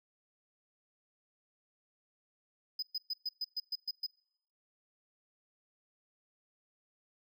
triangle tone bursts, 5010 Hz, D#8, 11 cents sharp, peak -32 dBFS, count 9, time 2.79-4.065 s, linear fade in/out 5 ms, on 35 ms, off 120 ms, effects noise-tail reverb RT60 0.7 s tail -25 dB re dry

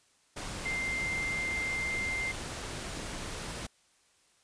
sine tone in noise, 2093 Hz, C7, in tune, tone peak -31 dBFS, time 0.65-2.32 s, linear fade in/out 10 ms, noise pink, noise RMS -39 dBFS, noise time 0.36-3.67 s, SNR +5 dB, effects white hiss -67 dBFS RMS until 4.43 s + resampled to 22050 Hz

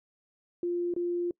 sine tone with dropouts, 349.2 Hz, F4, in tune, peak -27 dBFS, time 0.63-1.31 s, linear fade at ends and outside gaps 2 ms, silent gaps 0.939-0.963 s, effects noise-tail reverb RT60 0.1 s tail -25 dB re dry

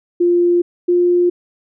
sine tone pair in turn, 349.2 / 352.8 Hz, F4 / F4, 0 / +18 cents, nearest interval unison, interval 18 cents, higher second, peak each -10 dBFS, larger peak neither, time 0.2-0.62 / 0.88-1.3 s, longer neither, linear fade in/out 10 ms, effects none

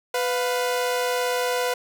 sawtooth tone pair together, 497.8 / 707.9 Hz, B4 / F5, +14 / +23 cents, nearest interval tritone, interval 609 cents, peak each -19 / -25 dBFS, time 0.14-1.74 s, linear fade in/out 5 ms, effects none

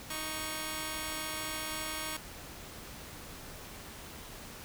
5% pulse tone pair together, 311.7 / 1112.8 Hz, D#4 / C#6, +3 / +6 cents, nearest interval octave + minor seventh, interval 2203 cents, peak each -27 / -27 dBFS, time 0.1-2.17 s, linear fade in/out 5 ms, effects pink hiss -47 dBFS RMS until 4.64 s

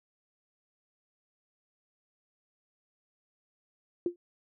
sine tone with exponential decay, 349.2 Hz, F4, in tune, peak -22 dBFS, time 4.06-4.16 s, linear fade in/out 2 ms, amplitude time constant 21 ms, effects none

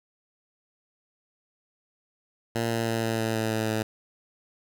10% pulse tone with pitch steps, 115.6 / 114.74 / 113.88 / 113.02 / 112.18 / 111.34 / 110.51 / 109.68 Hz, A#2 / A#2 / A#2 / A2 / A2 / A2 / A2 / A2, -14 / -27 / -40 / +47 / +34 / +21 / +8 / -5 cents, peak -17 dBFS, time 2.55-3.83 s, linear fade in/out 5 ms, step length 160 ms, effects none

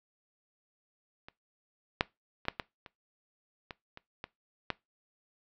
clicks, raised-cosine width 0.3 ms, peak -30 / -8 / -29 / -11 / -16 / -30 / -24 / -29 / -22 / -14 dBFS, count 10, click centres 1.285 / 2.009 / 2.453 / 2.484 / 2.598 / 2.862 / 3.708 / 3.974 / 4.241 / 4.703 s, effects noise-tail reverb RT60 0.2 s tail -21 dB re dry + low-pass 5000 Hz 12 dB/octave

